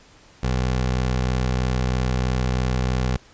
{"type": "tone", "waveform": "20% pulse", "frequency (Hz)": 63.1, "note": "B1", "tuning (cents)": 38, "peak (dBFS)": -15, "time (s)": [0.43, 3.17], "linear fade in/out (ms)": 5, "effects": ["pink hiss -51 dBFS RMS until 3.33 s", "resampled to 16000 Hz"]}